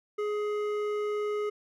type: tone with hard clipping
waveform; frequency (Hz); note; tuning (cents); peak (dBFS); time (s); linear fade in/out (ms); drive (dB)
triangle; 418.6; G#4; +14; -30; 0.18-1.5; 10; 14
effects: none